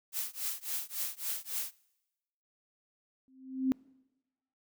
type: noise with tremolo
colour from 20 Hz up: blue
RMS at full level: -33 dBFS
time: 0.12-1.74 s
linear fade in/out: 50 ms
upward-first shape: triangle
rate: 3.6 Hz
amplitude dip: 100%
type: tone with exponential growth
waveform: sine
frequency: 262.1 Hz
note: C4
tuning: 3 cents sharp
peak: -22 dBFS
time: 3.28-3.72 s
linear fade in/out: 0 ms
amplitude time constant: 94 ms
effects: noise-tail reverb RT60 1.0 s tail -25 dB re dry